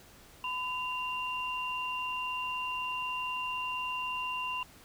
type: tone pair together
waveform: sine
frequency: 1007 / 2778 Hz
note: B5 / F7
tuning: +33 / -10 cents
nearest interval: octave + tritone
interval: 1757 cents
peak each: -35 / -35 dBFS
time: 0.44-4.63 s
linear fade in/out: 2 ms
effects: pink hiss -56 dBFS RMS until 4.84 s